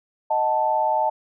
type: chord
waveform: sine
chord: D# diminished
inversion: none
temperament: equal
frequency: 622.3 / 740 / 880 Hz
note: D#5 / F#5 / A5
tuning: 0 / 0 / 0 cents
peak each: -24 / -26 / -20 dBFS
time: 0.3-1.1 s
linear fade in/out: 10 ms
effects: none